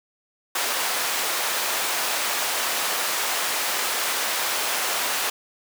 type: high-pass noise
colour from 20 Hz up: pink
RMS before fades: -25 dBFS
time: 0.55-5.3 s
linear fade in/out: 5 ms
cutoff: 720 Hz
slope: 12 dB/octave
effects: none